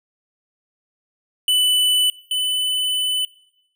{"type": "tone pair in turn", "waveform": "square", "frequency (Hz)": [2989, 3006], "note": ["F#7", "F#7"], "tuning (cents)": [17, 27], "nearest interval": "unison", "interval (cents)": 10, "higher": "second", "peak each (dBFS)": [-15, -19], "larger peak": "first", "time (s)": [[1.48, 2.1], [2.31, 3.25]], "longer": "second", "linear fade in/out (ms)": 2, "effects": ["noise-tail reverb RT60 0.8 s tail -21 dB re dry"]}